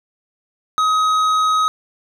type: tone with tanh clipping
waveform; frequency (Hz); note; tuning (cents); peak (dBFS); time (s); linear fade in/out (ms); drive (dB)
sine; 1265; D#6; +28; -15; 0.78-1.68; 0; 10
effects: none